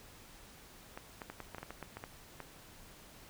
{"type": "clicks", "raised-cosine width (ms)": 0.5, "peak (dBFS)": -28, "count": 12, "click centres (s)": [0.975, 1.218, 1.3, 1.403, 1.547, 1.583, 1.63, 1.706, 1.827, 1.97, 2.039, 2.403], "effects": ["pink hiss -56 dBFS RMS until 3.29 s"]}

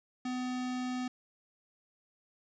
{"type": "tone", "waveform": "square", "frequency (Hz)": 251.8, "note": "B3", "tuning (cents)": 34, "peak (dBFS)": -34, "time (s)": [0.25, 1.08], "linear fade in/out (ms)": 5, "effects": ["resampled to 16000 Hz", "10-bit"]}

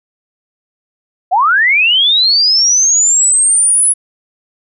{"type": "linear sweep", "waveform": "sine", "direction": "up", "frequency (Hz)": [673, 10360], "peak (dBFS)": -7, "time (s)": [1.31, 3.94], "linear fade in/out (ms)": 20, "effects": []}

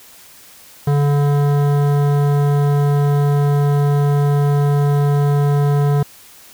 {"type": "tone with hard clipping", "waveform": "sine", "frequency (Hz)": 143.8, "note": "D3", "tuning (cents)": -36, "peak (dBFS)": -14, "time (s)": [0.87, 6.03], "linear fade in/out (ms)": 5, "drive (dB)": 15, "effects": ["white hiss -43 dBFS RMS until 6.53 s"]}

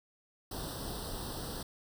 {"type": "noise with comb filter", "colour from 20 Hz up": "pink", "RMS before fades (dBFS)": -40, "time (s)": [0.51, 1.63], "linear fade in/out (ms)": 5, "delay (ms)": 0.22, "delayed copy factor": 0.95, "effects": []}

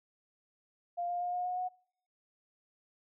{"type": "tone with pitch steps", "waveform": "sine", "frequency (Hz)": [698.5, 705, 711.5, 718.1, 724.8, 731.5], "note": ["F5", "F5", "F5", "F5", "F#5", "F#5"], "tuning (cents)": [0, 16, 32, 48, -36, -20], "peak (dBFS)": -32, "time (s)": [0.97, 1.69], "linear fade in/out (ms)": 20, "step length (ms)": 120, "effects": ["noise-tail reverb RT60 0.7 s tail -26 dB re dry"]}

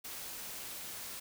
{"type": "noise", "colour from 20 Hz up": "white", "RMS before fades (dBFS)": -44, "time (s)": [0.04, 1.2], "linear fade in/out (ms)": 10, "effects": []}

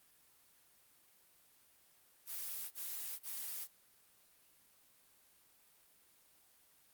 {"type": "noise bursts", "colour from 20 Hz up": "blue", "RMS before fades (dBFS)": -43, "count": 3, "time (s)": [2.26, 3.678], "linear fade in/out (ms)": 50, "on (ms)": 450, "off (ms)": 34, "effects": ["white hiss -68 dBFS RMS until 6.93 s", "Opus 32 kbps"]}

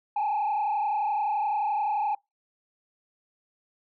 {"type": "tone with frequency modulation", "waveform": "sine", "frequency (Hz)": 838, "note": "G#5", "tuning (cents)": 15, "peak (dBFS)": -22, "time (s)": [0.16, 2.15], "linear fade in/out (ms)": 5, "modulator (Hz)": 31.6, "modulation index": 1.2, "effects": ["noise-tail reverb RT60 0.2 s tail -26 dB re dry", "tanh soft clip ceiling -22 dBFS"]}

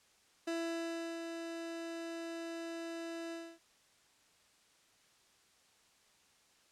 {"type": "tone with ADSR envelope", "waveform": "30% pulse", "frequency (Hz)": 333, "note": "E4", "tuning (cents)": 18, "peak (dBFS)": -32, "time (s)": [0.47, 3.59], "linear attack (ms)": 8, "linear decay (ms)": 710, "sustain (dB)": -6, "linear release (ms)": 270, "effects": ["white hiss -68 dBFS RMS until 6.71 s", "low-pass 8000 Hz 12 dB/octave"]}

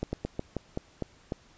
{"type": "slowing click train", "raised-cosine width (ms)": 2, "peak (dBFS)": -17, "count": 8, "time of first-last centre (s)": [0.03, 1.322], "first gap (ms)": 100, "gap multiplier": 1.2, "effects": ["pink hiss -59 dBFS RMS until 1.57 s", "resampled to 16000 Hz"]}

